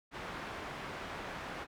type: low-pass noise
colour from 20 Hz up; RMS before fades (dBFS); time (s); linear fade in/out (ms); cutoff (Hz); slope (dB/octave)
white; -43; 0.11-1.67; 50; 1600; 12
effects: none